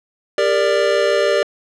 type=chord; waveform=square; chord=G minor; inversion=none; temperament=equal with one note detuned; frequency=399.8 / 466.2 / 587.3 Hz; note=G4 / Bb4 / D5; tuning=+34 / 0 / 0 cents; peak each=-20 / -20 / -17 dBFS; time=0.38-1.43 s; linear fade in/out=2 ms; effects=low-pass 5000 Hz 12 dB/octave